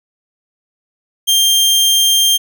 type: tone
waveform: sawtooth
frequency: 3184 Hz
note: G7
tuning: 26 cents sharp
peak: -6 dBFS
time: 1.27-2.38 s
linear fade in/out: 20 ms
effects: none